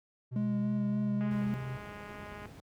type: tone with pitch glide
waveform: triangle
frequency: 125.1 to 129.59 Hz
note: B2 to C3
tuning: +23 to -16 cents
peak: -33 dBFS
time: 0.31-1.78 s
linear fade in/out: 20 ms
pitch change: +61 cents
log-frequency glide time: 0.51-0.92 s
type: tone with vibrato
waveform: triangle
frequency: 207.7 Hz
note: G#3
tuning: in tune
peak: -27 dBFS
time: 0.36-1.54 s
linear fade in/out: 0 ms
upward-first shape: sine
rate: 3.5 Hz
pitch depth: 16 cents each way
type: click train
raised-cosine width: 0.5 ms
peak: -32 dBFS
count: 259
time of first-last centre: 1.21-2.456 s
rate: 207 Hz
type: noise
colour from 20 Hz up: brown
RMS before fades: -44 dBFS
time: 1.31-2.6 s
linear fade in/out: 0 ms
effects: high-pass 80 Hz 12 dB/octave